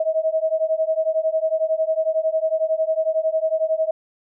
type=beating tone pair; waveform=sine; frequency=632 / 643 Hz; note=D#5 / E5; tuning=+27 / -43 cents; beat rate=11 Hz; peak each=-21 dBFS; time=0-3.91 s; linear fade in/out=5 ms; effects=none